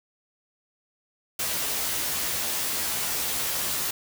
white noise with comb filter, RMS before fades -28 dBFS, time 1.39-3.91 s, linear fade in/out 5 ms, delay 14 ms, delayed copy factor +0.85, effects none

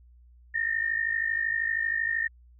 sine tone pair together, 1802 / 1854.8 Hz, A6 / A#6, +41 / -9 cents, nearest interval unison, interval 50 cents, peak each -28 dBFS, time 0.54-2.28 s, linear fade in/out 10 ms, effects added 60 Hz sine -52 dBFS peak until 2.59 s

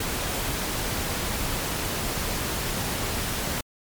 pink noise, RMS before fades -28 dBFS, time 0-3.61 s, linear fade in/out 5 ms, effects MP3 96 kbps

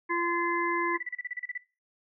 harmonic tone, 343.8 Hz, F4, 27 cents flat, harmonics 1 / 3 / 5 / 6, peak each -31 / -30 / -33 / -32 dBFS, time 0.09-0.98 s, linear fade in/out 20 ms
sine tone bursts, 1975.5 Hz, B6, in tune, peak -31 dBFS, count 11, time 0.94-1.578 s, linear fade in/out 5 ms, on 28 ms, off 33 ms
effects noise-tail reverb RT60 0.3 s tail -18 dB re dry

